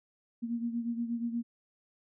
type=beating tone pair; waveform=sine; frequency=233.1 / 241.5 Hz; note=A#3 / B3; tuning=0 / -39 cents; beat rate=8.4 Hz; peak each=-32 / -38 dBFS; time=0.42-1.43 s; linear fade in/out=20 ms; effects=none